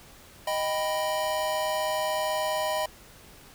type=chord; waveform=square; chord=Eb augmented; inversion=none; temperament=equal; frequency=622.3 / 784 / 987.8 Hz; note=Eb5 / G5 / B5; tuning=0 / 0 / 0 cents; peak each=-29 / -34 / -32 dBFS; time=0.47-2.86 s; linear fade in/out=5 ms; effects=pink hiss -51 dBFS RMS until 3.54 s